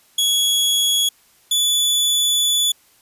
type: tone pair in turn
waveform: sawtooth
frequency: 3349 / 3457 Hz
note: G#7 / A7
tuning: +14 / -31 cents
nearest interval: minor second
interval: 55 cents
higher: second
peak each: -12 dBFS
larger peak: neither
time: 0.18-1.09 / 1.51-2.72 s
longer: second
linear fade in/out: 5 ms
effects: white hiss -55 dBFS RMS until 3.01 s + resampled to 32000 Hz